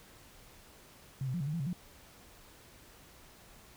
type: tone with pitch steps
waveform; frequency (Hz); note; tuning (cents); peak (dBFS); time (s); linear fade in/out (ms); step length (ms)
sine; 133.8 / 128.4 / 175.6 / 138 / 151.2 / 169.5 / 136.4 / 178.2; C3 / C3 / F3 / C#3 / D#3 / E3 / C#3 / F3; +39 / -32 / +10 / -7 / -49 / +49 / -28 / +35; -32; 1.21-1.73; 2; 65
effects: pink hiss -57 dBFS RMS until 3.76 s